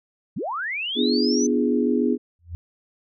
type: linear sweep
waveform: sine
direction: up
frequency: 116.54 to 6190 Hz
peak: -25 dBFS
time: 0.36-1.47 s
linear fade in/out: 10 ms
type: chord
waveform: sine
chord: B diminished seventh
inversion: none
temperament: equal with one note detuned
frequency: 246.9 / 293.7 / 341.3 / 415.3 Hz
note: B3 / D4 / F4 / Ab4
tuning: 0 / 0 / -40 / 0 cents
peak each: -21 / -25 / -26 / -24 dBFS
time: 0.95-2.18 s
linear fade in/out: 50 ms
type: tone with exponential growth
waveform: sine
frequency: 85 Hz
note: F2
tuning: 46 cents flat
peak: -26 dBFS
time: 2.39-2.55 s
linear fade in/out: 0 ms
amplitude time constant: 34 ms
effects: none